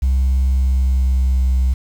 sine tone with pitch glide, 65.6 to 64.36 Hz, C2 to C2, +5 to -28 cents, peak -10 dBFS, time 0.02-1.74 s, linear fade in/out 10 ms, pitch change -33 cents, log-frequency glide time 0.49-1.45 s, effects tanh soft clip ceiling -11 dBFS + 7-bit

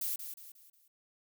violet noise with echo, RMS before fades -35 dBFS, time 0.01-0.16 s, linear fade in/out 5 ms, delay 180 ms, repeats 4, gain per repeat -8 dB, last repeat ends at 0.88 s, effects none

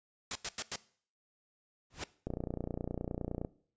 white noise bursts, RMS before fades -35 dBFS, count 4, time 0.31-0.759 s, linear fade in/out 2 ms, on 44 ms, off 91 ms
pink noise with exponential growth, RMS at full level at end -33 dBFS, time 1.9-2.04 s, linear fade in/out 5 ms, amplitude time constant 30 ms
click train, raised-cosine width 2 ms, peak -23 dBFS, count 36, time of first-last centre 2.27-3.448 s, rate 29.7 Hz
effects noise-tail reverb RT60 0.5 s tail -19 dB re dry + resampled to 16000 Hz

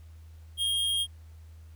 square tone with amplitude modulation, 3241 Hz, G#7, 43 cents flat, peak -25 dBFS, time 0.57-1.07 s, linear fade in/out 50 ms, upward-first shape sine, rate 112 Hz, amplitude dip 25%, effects added 80 Hz sine -46 dBFS peak until 1.75 s + pink hiss -65 dBFS RMS until 1.75 s

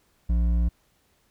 triangle tone with hard clipping, 58.27 Hz, A#1, in tune, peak -21 dBFS, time 0.29-0.69 s, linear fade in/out 10 ms, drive 11 dB, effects pink hiss -66 dBFS RMS until 1.3 s

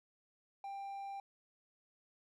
triangle tone, 791 Hz, G5, 15 cents sharp, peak -40 dBFS, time 0.64-1.2 s, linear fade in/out 2 ms, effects none

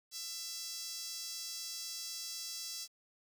sawtooth tone with high-pass filter, 668 Hz, E5, 23 cents sharp, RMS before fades -43 dBFS, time 0.11-2.88 s, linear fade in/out 50 ms, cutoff 5200 Hz, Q 2.7, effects 10-bit

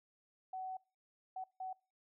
sine tone bursts at uneven times, 751 Hz, F#5, 26 cents sharp, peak -40 dBFS, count 3, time 0.53-0.77 / 1.36-1.44 / 1.6-1.73 s, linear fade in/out 5 ms, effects noise-tail reverb RT60 0.3 s tail -24 dB re dry

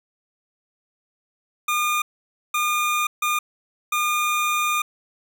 25% pulse tone bursts at uneven times, 1213 Hz, D#6, 44 cents flat, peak -16 dBFS, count 4, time 1.68-2.02 / 2.54-3.07 / 3.22-3.39 / 3.92-4.82 s, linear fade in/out 5 ms, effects none

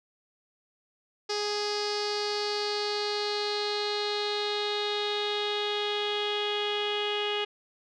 sawtooth tone with low-pass filter sweep, 415.3 Hz, G#4, in tune, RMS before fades -30 dBFS, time 1.29-7.45 s, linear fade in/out 10 ms, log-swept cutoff 5100 to 3100 Hz, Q 6.3, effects none

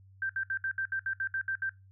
sine tone bursts, 1568 Hz, G6, in tune, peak -29 dBFS, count 11, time 0.22-1.694 s, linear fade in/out 2 ms, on 74 ms, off 66 ms, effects noise-tail reverb RT60 0.2 s tail -19 dB re dry + added 96 Hz sine -54 dBFS peak until 1.91 s

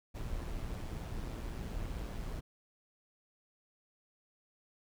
brown noise with amplitude modulation, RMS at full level -38 dBFS, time 0.14-2.41 s, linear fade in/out 20 ms, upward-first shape sine, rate 115 Hz, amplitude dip 40%, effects none

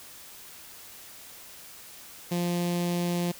sawtooth tone with notch filter, 174.6 Hz, F3, in tune, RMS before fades -28 dBFS, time 2.31-3.32 s, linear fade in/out 10 ms, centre 1400 Hz, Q 1.1, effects white hiss -47 dBFS RMS until 3.39 s

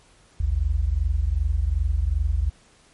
sine tone pair together, 54.59 / 77.2 Hz, A1 / D#2, -13 / -13 cents, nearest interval tritone, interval 600 cents, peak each -22 dBFS, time 0.4-2.5 s, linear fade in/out 5 ms, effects pink hiss -56 dBFS RMS until 2.93 s + MP3 48 kbps

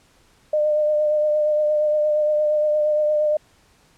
sine tone with vibrato, 604 Hz, D5, 48 cents sharp, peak -16 dBFS, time 0.53-3.37 s, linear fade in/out 5 ms, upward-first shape triangle, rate 8.6 Hz, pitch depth 24 cents each way, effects pink hiss -57 dBFS RMS until 3.97 s + low-pass 10000 Hz 12 dB/octave

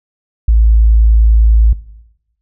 sine tone, 55 Hz, A1, in tune, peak -5 dBFS, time 0.48-1.73 s, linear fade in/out 5 ms, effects noise-tail reverb RT60 0.9 s tail -17 dB re dry

